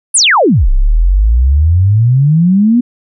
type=exponential two-way sweep; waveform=sine; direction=down then up; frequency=10770 to 30.87 to 249.5 Hz; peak=-5 dBFS; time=0.14-2.81 s; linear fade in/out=10 ms; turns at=0.7 s; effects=none